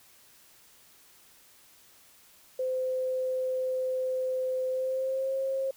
sine tone with pitch glide, 515 to 535.3 Hz, C5 to C5, -28 to +39 cents, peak -27 dBFS, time 2.59-5.71 s, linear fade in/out 5 ms, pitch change +67 cents, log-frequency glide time 4.7-5.34 s, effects white hiss -58 dBFS RMS until 5.76 s

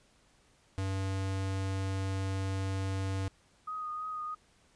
square tone, 96.2 Hz, G2, 32 cents flat, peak -32 dBFS, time 0.78-3.28 s, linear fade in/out 0 ms
sine tone with vibrato, 1244.5 Hz, D#6, in tune, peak -35 dBFS, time 3.67-4.35 s, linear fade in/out 10 ms, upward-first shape triangle, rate 3.1 Hz, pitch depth 24 cents each way
effects pink hiss -66 dBFS RMS until 4.75 s + resampled to 22050 Hz

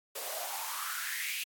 white noise with high-pass filter sweep, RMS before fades -37 dBFS, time 0.15-1.44 s, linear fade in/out 10 ms, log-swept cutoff 480 to 2700 Hz, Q 6.3, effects AAC 64 kbps

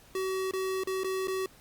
square tone with dropouts, 378.7 Hz, F#4, 40 cents sharp, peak -30 dBFS, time 0.15-1.46 s, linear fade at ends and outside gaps 2 ms, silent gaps 0.511-0.535 / 0.836-0.872 / 1.035-1.044 / 1.273-1.281 s, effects pink hiss -57 dBFS RMS until 1.6 s + Opus 48 kbps

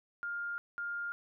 sine tone bursts at uneven times, 1407 Hz, F6, 12 cents sharp, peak -35 dBFS, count 2, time 0.23-0.58 / 0.78-1.12 s, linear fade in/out 0 ms, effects none

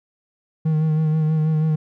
triangle tone with vibrato, 156.3 Hz, D#3, 8 cents sharp, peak -14 dBFS, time 0.65-1.76 s, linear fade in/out 10 ms, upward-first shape sine, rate 6.2 Hz, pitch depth 29 cents each way, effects none

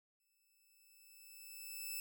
5% pulse tone with exponential growth, 2630 Hz, E7, 5 cents flat, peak -31 dBFS, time 0.2-2 s, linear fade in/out 2 ms, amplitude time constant 390 ms, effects none

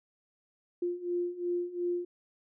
sine beating tone pair, 349.8 / 352.6 Hz, F4 / F4, +3 / +17 cents, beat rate 2.8 Hz, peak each -35 / -32 dBFS, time 0.82-2.05 s, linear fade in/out 5 ms, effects none

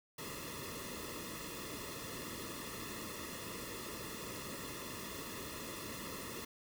pink noise with comb filter, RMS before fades -45 dBFS, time 0.18-6.45 s, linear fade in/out 5 ms, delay 1.3 ms, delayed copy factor -0.9, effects none

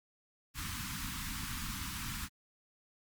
pink band-stop noise, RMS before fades -40 dBFS, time 0.54-2.29 s, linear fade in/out 50 ms, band 280 to 980 Hz, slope 48 dB/octave, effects Opus 48 kbps

